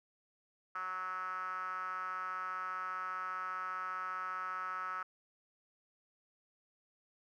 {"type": "tone with band-pass filter", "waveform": "5% pulse", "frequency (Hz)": 185, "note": "F#3", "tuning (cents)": 0, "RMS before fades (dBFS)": -40, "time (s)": [0.75, 5.03], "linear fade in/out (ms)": 5, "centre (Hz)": 1300, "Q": 7.5, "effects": []}